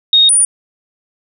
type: tone pair in turn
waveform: sine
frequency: 3725 / 9457 Hz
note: A#7 / D9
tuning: -2 / +11 cents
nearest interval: octave + major third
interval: 1613 cents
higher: second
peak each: -5 / -7 dBFS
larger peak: first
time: 0.13-0.29 / 0.29-0.45 s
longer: neither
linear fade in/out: 2 ms
effects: none